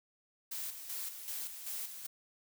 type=noise with tremolo; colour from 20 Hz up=blue; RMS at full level=-40 dBFS; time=0.51-2.07 s; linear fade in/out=10 ms; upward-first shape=square; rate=2.6 Hz; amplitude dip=55%; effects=none